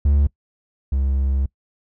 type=tone pair in turn; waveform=triangle; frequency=71.6 / 67.58 Hz; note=D2 / C#2; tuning=-43 / -43 cents; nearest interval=minor second; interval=100 cents; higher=first; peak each=-11 / -15 dBFS; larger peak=first; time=0.05-0.27 / 0.92-1.46 s; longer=second; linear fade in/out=5 ms; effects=noise-tail reverb RT60 0.1 s tail -23 dB re dry